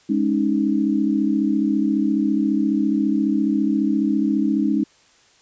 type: chord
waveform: sine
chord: Ab suspended fourth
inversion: none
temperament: just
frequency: 207.7 / 276.9 / 311.5 Hz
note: Ab3 / Db4 / Eb4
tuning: 0 / -2 / +2 cents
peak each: -21 dBFS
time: 0.09-4.84 s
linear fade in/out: 10 ms
effects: white hiss -55 dBFS RMS until 5.41 s + resampled to 16000 Hz